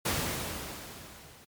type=noise with level ramp; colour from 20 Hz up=pink; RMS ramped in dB=-28 to -54 dBFS; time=0.05-1.45 s; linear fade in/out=10 ms; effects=high-pass 60 Hz 12 dB/octave + MP3 96 kbps